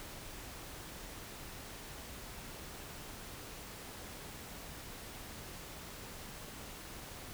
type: silence
effects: pink hiss -48 dBFS RMS until 7.33 s